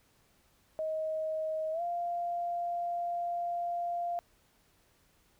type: tone with pitch glide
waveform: sine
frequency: 630 to 695 Hz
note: D#5 to F5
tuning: +21 to -9 cents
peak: -31 dBFS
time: 0.79-4.19 s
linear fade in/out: 0 ms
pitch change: +170 cents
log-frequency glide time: 1.72-1.82 s
effects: pink hiss -68 dBFS RMS until 5.39 s